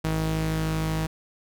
sawtooth tone pair together, 53.06 / 159 Hz, G#1 / D#3, +38 / +38 cents, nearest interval octave + perfect fifth, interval 1900 cents, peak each -26 / -22 dBFS, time 0.04-1.07 s, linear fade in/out 10 ms, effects none

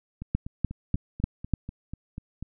two click trains, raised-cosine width 5 ms, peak -11 / -23 dBFS, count 5 / 10, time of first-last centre 0.35-1.537 / 0.22-2.426 s, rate 3.37 / 4.08 Hz, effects none

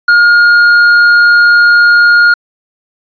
triangle tone with tanh clipping, 1423 Hz, F6, 32 cents sharp, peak -4 dBFS, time 0.08-2.34 s, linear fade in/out 5 ms, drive 10 dB, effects resampled to 11025 Hz

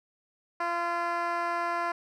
10% pulse tone with band-pass filter, 343.6 Hz, F4, 28 cents flat, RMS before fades -30 dBFS, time 0.6-1.92 s, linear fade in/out 5 ms, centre 960 Hz, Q 1.2, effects none

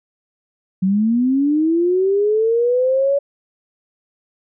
sine linear sweep, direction up, 183 to 568 Hz, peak -13 dBFS, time 0.82-3.19 s, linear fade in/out 10 ms, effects none

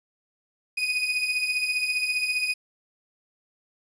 35% pulse beating tone pair, 2478 / 2493 Hz, D#7 / D#7, -8 / +3 cents, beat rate 15 Hz, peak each -28 / -23 dBFS, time 0.77-2.54 s, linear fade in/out 10 ms, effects resampled to 22050 Hz + 9-bit

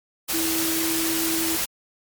sine tone in noise, 326.9 Hz, E4, 14 cents flat, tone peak -25 dBFS, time 0.33-1.57 s, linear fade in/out 20 ms, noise white, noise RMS -25 dBFS, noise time 0.28-1.66 s, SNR -3 dB, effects MP3 96 kbps

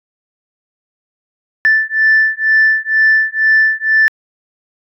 sine beating tone pair, 1760 / 1762.1 Hz, A6 / A6, 0 / +2 cents, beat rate 2.1 Hz, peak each -11 dBFS, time 1.65-4.08 s, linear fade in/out 0 ms, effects tanh soft clip ceiling -3 dBFS

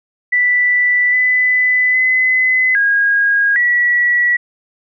sine tone with pitch steps, 1974 / 2002 / 2025 / 1635 / 1938 Hz, B6 / B6 / B6 / G#6 / B6, -1 / +23 / +43 / -28 / -33 cents, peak -10 dBFS, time 0.32-4.37 s, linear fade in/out 10 ms, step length 810 ms, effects none

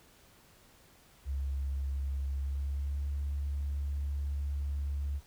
sine tone with pitch glide, 68.6 to 70.98 Hz, C#2 to C#2, -17 to +42 cents, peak -30 dBFS, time 1.25-5.21 s, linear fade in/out 50 ms, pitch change +59 cents, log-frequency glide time 2.32-3.07 s, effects tanh soft clip ceiling -27 dBFS + pink hiss -61 dBFS RMS until 5.26 s

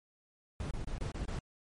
brown noise bursts, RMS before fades -37 dBFS, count 6, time 0.6-1.39 s, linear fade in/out 2 ms, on 110 ms, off 26 ms, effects MP3 48 kbps

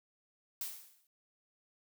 blue noise with exponential decay, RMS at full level -37 dBFS, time 0.61-1.07 s, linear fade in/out 2 ms, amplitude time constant 100 ms, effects none

